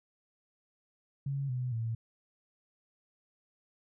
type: tone with pitch steps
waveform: sine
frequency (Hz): 138.59 / 125.63 / 113.88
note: C#3 / B2 / A#2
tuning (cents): 0 / +30 / -40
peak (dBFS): -31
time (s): 1.26-1.95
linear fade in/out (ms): 5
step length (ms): 230
effects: none